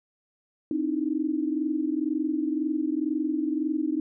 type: tone cluster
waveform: sine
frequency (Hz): 261.6 / 304.5 / 326.5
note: C4 / D#4 / E4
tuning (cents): 0 / -37 / -17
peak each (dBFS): -31 / -26 / -31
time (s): 0.71-4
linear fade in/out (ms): 2
effects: none